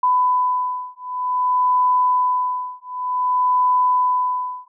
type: beating tone pair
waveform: sine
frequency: 1000 / 1000.54 Hz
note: B5 / B5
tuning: +21 / +22 cents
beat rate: 0.54 Hz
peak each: -19 dBFS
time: 0.03-4.68 s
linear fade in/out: 5 ms
effects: none